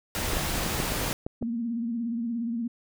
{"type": "noise", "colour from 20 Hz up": "pink", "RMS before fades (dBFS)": -29, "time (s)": [0.15, 1.13], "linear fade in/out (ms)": 0}
{"type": "clicks", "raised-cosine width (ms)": 2, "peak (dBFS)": -19, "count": 9, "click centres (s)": [0.334, 0.369, 0.664, 0.801, 0.921, 1.015, 1.113, 1.265, 1.426]}
{"type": "tone with vibrato", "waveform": "sine", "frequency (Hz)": 233.1, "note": "A#3", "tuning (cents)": 0, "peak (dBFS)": -27, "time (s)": [1.41, 2.68], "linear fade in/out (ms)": 10, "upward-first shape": "sine", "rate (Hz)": 17, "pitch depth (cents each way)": 64}
{"effects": []}